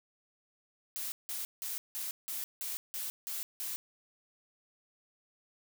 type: noise bursts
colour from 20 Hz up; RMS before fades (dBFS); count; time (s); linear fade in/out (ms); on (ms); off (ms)
blue; -38; 9; 0.96-3.76; 0; 160; 170
effects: none